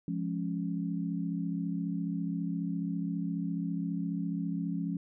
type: chord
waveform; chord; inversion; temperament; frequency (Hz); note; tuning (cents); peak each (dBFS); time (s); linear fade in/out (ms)
sine; Db major; first; just; 173.24 / 207.9 / 277.2; F3 / Ab3 / Db4; -14 / +2 / 0; -33 / -37 / -36; 0.08-4.97; 2
effects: none